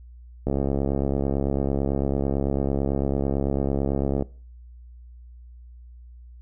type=click train; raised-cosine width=2 ms; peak=-11 dBFS; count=260; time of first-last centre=0.47-4.224 s; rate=69 Hz; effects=noise-tail reverb RT60 0.4 s tail -21 dB re dry + added 60 Hz sine -42 dBFS peak until 6.41 s